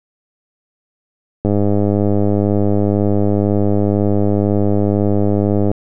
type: click train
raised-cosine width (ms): 2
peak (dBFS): -3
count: 436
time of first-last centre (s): 1.45-5.715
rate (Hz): 102
effects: none